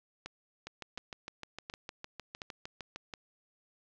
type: two click trains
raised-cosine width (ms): 0.2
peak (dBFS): -23 / -24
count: 5 / 16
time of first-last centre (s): 0.26-3.138 / 0.67-2.96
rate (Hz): 1.39 / 6.55
effects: low-pass 6000 Hz 12 dB/octave + 10-bit